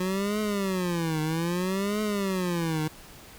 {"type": "tone with vibrato", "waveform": "25% pulse", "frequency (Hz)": 181.7, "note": "F#3", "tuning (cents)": -31, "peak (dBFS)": -22, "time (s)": [0, 2.88], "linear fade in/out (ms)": 5, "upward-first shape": "triangle", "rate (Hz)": 0.62, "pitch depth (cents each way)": 290, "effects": ["pink hiss -48 dBFS RMS until 3.38 s"]}